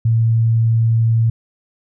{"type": "tone", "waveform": "sine", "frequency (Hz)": 113.9, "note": "A#2", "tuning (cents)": -40, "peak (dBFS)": -11, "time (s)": [0.05, 1.3], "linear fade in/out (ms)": 5, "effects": []}